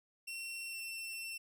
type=tone with pitch glide; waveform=sawtooth; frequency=2719 to 2697 Hz; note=F7 to E7; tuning=-47 to +39 cents; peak=-38 dBFS; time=0.27-1.38 s; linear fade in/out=10 ms; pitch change=-14 cents; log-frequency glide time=0.68-0.78 s; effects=none